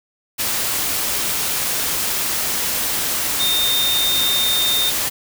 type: tone in noise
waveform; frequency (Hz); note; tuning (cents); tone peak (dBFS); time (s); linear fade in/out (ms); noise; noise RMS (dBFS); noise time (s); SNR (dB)
sine; 3653; A#7; -36; -17; 3.39-4.91; 20; white; -21; 0.38-5.1; +1
effects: none